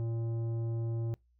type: tone with tanh clipping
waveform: sine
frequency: 115 Hz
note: A#2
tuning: 23 cents flat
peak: -33 dBFS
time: 0-1.14 s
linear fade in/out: 0 ms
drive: 11 dB
effects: noise-tail reverb RT60 0.2 s tail -25 dB re dry + added 60 Hz sine -66 dBFS peak until 1.39 s